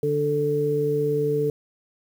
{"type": "harmonic tone", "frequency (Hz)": 147.1, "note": "D3", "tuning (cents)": 3, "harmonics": [1, 2, 3], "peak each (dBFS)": [-27, -31, -21], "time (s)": [0.03, 1.5], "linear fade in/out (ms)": 2, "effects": ["8-bit"]}